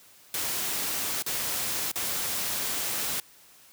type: noise with dropouts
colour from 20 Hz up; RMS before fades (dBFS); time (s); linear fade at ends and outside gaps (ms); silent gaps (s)
white; -30; 0.34-3.2; 2; 1.224-1.263 / 1.916-1.957
effects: white hiss -55 dBFS RMS until 3.72 s + high-pass 60 Hz 12 dB/octave